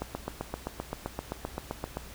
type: click train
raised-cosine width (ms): 1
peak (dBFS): -18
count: 16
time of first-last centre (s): 0.02-1.971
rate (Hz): 7.69
effects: added 60 Hz sine -49 dBFS peak until 2.14 s + pink hiss -48 dBFS RMS until 2.14 s